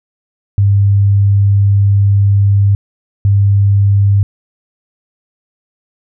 sine tone bursts at uneven times, 100 Hz, G2, 35 cents sharp, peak -6 dBFS, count 2, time 0.58-2.75 / 3.25-4.23 s, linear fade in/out 0 ms, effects none

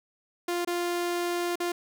sawtooth tone with dropouts, 349.2 Hz, F4, in tune, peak -23 dBFS, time 0.48-1.72 s, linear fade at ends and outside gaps 5 ms, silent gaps 0.649-0.673 / 1.557-1.601 s, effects none

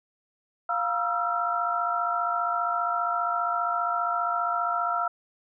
sine tone cluster, 700 / 952 / 1301 / 1356 Hz, F5 / A#5 / E6 / E6, +4 / +36 / -23 / +49 cents, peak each -29 / -33 / -32 / -27 dBFS, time 0.69-5.08 s, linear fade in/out 5 ms, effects none

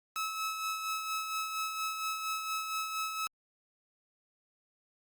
sawtooth tone with tremolo, 1295 Hz, E6, 31 cents flat, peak -28 dBFS, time 0.16-3.27 s, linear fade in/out 0 ms, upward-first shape sine, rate 4.3 Hz, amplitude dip 45%, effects Opus 48 kbps

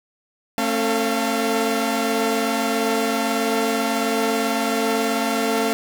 sawtooth tone cluster, 223.9 / 271.5 / 446.3 / 690 Hz, A3 / C#4 / A4 / F5, +30 / -36 / +25 / -21 cents, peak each -21 dBFS, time 0.58-5.73 s, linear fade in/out 0 ms, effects none

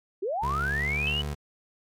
sine linear sweep, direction up, 346.8 to 3002 Hz, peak -26 dBFS, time 0.22-1.22 s, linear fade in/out 10 ms
25% pulse tone with pitch glide, 69.3 to 73.21 Hz, C#2 to D2, 0 to -5 cents, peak -26 dBFS, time 0.42-1.35 s, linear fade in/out 20 ms, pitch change +95 cents, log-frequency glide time 0.56-1.03 s
sine tone with exponential decay, 3049 Hz, G7, 49 cents flat, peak -26 dBFS, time 1.07-1.23 s, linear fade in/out 2 ms, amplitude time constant 33 ms
effects MP3 96 kbps

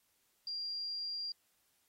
sine tone, 4773 Hz, D8, 27 cents sharp, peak -37 dBFS, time 0.47-1.32 s, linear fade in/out 2 ms, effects white hiss -75 dBFS RMS until 1.88 s + AAC 48 kbps

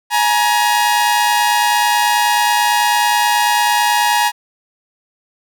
sawtooth tone pair together, 839 / 948.2 Hz, G#5 / A#5, +17 / +29 cents, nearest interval major second, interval 212 cents, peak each -11 dBFS, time 0.1-4.32 s, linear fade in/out 50 ms, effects none

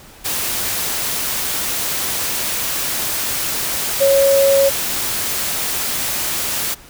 sine tone in noise, 551 Hz, C#5, 11 cents flat, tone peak -10 dBFS, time 4-4.7 s, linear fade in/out 20 ms, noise white, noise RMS -21 dBFS, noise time 0.24-6.75 s, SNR +8 dB, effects pink hiss -42 dBFS RMS until 6.89 s

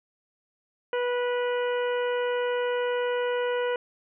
harmonic tone, 489.7 Hz, B4, 15 cents flat, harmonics 1 / 2 / 3 / 4 / 5 / 6, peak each -25 / -34 / -35 / -40 / -43 / -41 dBFS, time 0.93-3.76 s, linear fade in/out 2 ms, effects none

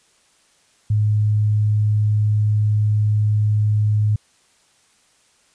sine tone, 105.8 Hz, G#2, 33 cents sharp, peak -14 dBFS, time 0.9-4.16 s, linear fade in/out 5 ms, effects white hiss -58 dBFS RMS until 5.54 s + resampled to 22050 Hz

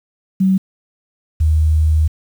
sine tone pair in turn, 190 / 78.02 Hz, F#3 / D#2, +46 / +5 cents, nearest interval octave + minor third, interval 1541 cents, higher first, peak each -10 dBFS, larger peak neither, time 0.4-0.58 / 1.4-2.08 s, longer second, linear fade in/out 10 ms, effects 7-bit

